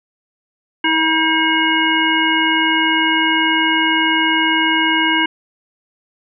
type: harmonic tone with a mistuned harmonic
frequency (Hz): 319.9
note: D#4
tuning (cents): +48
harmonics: 1 / 3 / 5 / 7 / 9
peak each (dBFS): -19 / -19 / -19 / -19 / -19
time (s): 0.84-5.26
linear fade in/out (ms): 5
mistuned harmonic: 7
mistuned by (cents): -52
effects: none